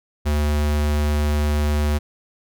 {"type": "tone", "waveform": "square", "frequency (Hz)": 74.3, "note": "D2", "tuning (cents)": 21, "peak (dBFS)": -18, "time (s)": [0.25, 1.99], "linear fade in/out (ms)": 20, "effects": []}